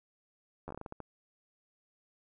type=slowing click train; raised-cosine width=1 ms; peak=-28 dBFS; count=10; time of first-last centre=0.68-1.003 s; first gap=11 ms; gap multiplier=1.28; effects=none